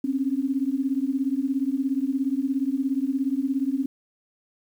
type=beating tone pair; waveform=sine; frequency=261.6 / 278.6 Hz; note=C4 / C#4; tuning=0 / +9 cents; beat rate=17 Hz; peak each=-25 dBFS; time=0.04-3.86 s; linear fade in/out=5 ms; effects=9-bit